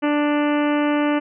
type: harmonic tone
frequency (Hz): 294.4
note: D4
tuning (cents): +4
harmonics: 1 / 2 / 3 / 4 / 5 / 6 / 7 / 8 / 9 / 10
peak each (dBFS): -18 / -24 / -28 / -30 / -32 / -34 / -35 / -36 / -37 / -38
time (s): 0.02-1.2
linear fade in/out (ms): 20
effects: none